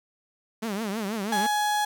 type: tone with vibrato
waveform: sawtooth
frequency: 210.4 Hz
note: G#3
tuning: 23 cents sharp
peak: -24 dBFS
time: 0.62-1.47 s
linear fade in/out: 10 ms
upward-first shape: triangle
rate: 6.2 Hz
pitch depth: 190 cents each way
type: tone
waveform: 35% pulse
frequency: 838 Hz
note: G#5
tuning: 15 cents sharp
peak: -21 dBFS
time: 1.32-1.85 s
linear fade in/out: 5 ms
effects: 9-bit